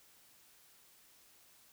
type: silence
effects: white hiss -64 dBFS RMS until 1.72 s